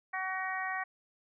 harmonic tone, 376.8 Hz, F#4, 32 cents sharp, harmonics 2 / 3 / 4 / 5 / 6, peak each -38 / -40 / -42 / -36 / -45 dBFS, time 0.13-0.84 s, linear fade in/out 10 ms, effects none

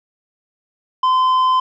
sine tone with tanh clipping, 1028 Hz, C6, 31 cents flat, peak -13 dBFS, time 1.03-1.6 s, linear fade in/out 5 ms, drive 6 dB, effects none

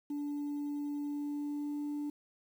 sine tone with pitch glide, 290.2 to 293.2 Hz, D4 to D4, -21 to -3 cents, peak -32 dBFS, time 0.1-2.1 s, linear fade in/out 5 ms, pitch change +18 cents, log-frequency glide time 1.06-1.96 s, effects tanh soft clip ceiling -33 dBFS + 10-bit

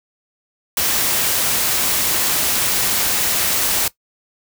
white noise, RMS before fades -18 dBFS, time 0.77-3.88 s, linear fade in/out 2 ms, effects noise-tail reverb RT60 0.1 s tail -18 dB re dry

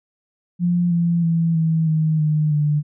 sine tone with pitch steps, 175.1 / 170.41 / 165.85 / 161.4 / 157.08 / 152.87 / 148.78 Hz, F3 / F3 / E3 / E3 / D#3 / D#3 / D3, +5 / -42 / +11 / -36 / +17 / -30 / +23 cents, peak -15 dBFS, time 0.59-2.83 s, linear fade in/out 50 ms, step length 320 ms, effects none

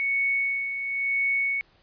sine tone with tremolo, 2219 Hz, C#7, 1 cent sharp, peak -21 dBFS, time 0-1.61 s, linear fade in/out 0 ms, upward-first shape sine, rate 0.97 Hz, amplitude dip 55%, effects pink hiss -61 dBFS RMS until 1.82 s + resampled to 11025 Hz

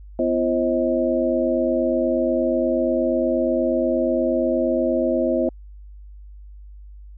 sine tone cluster, 251.9 / 340.3 / 532 / 632 Hz, B3 / F4 / C5 / D#5, +34 / -45 / +29 / +27 cents, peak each -23 dBFS, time 0.19-5.49 s, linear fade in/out 2 ms, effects added 50 Hz sine -38 dBFS peak until 7.17 s

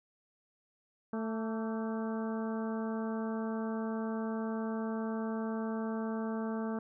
harmonic tone with a mistuned harmonic, 221.9 Hz, A3, 15 cents sharp, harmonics 1 / 2 / 3 / 4 / 5 / 6 / 7, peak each -34 / -40 / -44 / -46 / -48 / -50 / -51 dBFS, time 1.13-6.79 s, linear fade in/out 2 ms, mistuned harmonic 5, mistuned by +54 cents, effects none

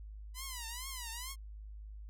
5% pulse tone with vibrato, 991 Hz, B5, 6 cents sharp, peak -30 dBFS, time 0.34-1.36 s, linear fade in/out 50 ms, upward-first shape triangle, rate 2.3 Hz, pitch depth 180 cents each way, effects added 52 Hz sine -45 dBFS peak until 2.09 s

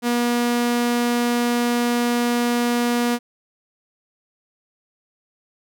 sawtooth tone, 240 Hz, B3, 49 cents flat, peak -14 dBFS, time 0.02-3.19 s, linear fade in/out 50 ms, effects none

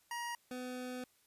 25% pulse tone pair in turn, 949 / 251.4 Hz, A#5 / B3, +31 / +31 cents, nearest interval octave + major seventh, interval 2300 cents, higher first, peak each -35 / -37 dBFS, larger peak first, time 0.11-0.35 / 0.51-1.04 s, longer second, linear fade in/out 2 ms, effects white hiss -71 dBFS RMS until 1.26 s + resampled to 32000 Hz

